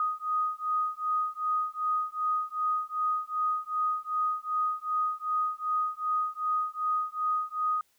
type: beating tone pair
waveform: sine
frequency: 1244.5 / 1247.1 Hz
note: D#6 / D#6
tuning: 0 / +4 cents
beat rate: 2.6 Hz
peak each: -30 dBFS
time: 0-7.81 s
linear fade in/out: 2 ms
effects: white hiss -69 dBFS RMS until 7.98 s